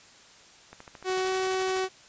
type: click train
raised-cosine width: 0.5 ms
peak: -29 dBFS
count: 16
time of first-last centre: 0.73-1.841 s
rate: 13.5 Hz
type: tone with pitch glide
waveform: sawtooth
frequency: 373.3 to 376.3 Hz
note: F#4 to F#4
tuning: +15 to +29 cents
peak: -22 dBFS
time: 1.04-1.89 s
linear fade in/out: 50 ms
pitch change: +14 cents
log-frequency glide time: 1.17-1.3 s
type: noise with tremolo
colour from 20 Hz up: white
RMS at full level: -38 dBFS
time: 1.09-1.84 s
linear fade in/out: 50 ms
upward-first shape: square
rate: 12 Hz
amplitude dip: 70%
effects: white hiss -53 dBFS RMS until 2.08 s + resampled to 16000 Hz